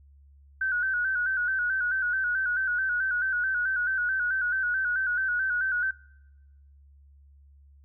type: tone with vibrato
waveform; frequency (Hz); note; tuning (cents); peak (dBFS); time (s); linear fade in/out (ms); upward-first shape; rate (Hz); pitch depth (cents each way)
sine; 1500; F#6; +23; -24; 0.61-5.91; 5; square; 4.6; 52
effects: noise-tail reverb RT60 1.0 s tail -24 dB re dry + added 70 Hz sine -52 dBFS peak until 7.84 s